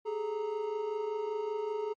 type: tone cluster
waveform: triangle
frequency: 403.6 / 428.8 / 929 Hz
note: G#4 / A4 / A#5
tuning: -49 / -45 / -6 cents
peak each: -37 / -31 / -39 dBFS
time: 0.05-1.94 s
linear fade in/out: 20 ms
effects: MP3 32 kbps